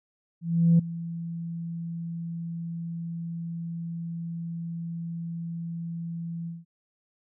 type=tone with ADSR envelope; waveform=sine; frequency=167.8 Hz; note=E3; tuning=31 cents sharp; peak=-13 dBFS; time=0.41-6.65 s; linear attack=380 ms; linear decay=7 ms; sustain=-18 dB; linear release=180 ms; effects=tanh soft clip ceiling -12 dBFS